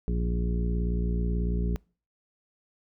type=harmonic tone with a mistuned harmonic; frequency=58.27 Hz; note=A#1; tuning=in tune; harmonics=1 / 2 / 3 / 4 / 5 / 6 / 7; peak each=-26 / -37 / -31 / -39 / -44 / -43 / -39 dBFS; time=0.08-1.76 s; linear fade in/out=0 ms; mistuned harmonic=7; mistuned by=+36 cents; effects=noise-tail reverb RT60 0.4 s tail -26 dB re dry